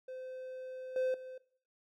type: tone with level steps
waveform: triangle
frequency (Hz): 515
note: C5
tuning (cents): -28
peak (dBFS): -40 / -28 / -42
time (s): 0.08-1.38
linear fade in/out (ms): 5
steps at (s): 0.96 / 1.14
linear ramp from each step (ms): 2
effects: noise-tail reverb RT60 0.5 s tail -17 dB re dry